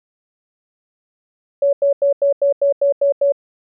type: tone bursts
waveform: sine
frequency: 563 Hz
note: C#5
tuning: 27 cents sharp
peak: -11 dBFS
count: 9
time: 1.62-3.322 s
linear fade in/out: 5 ms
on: 110 ms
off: 89 ms
effects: none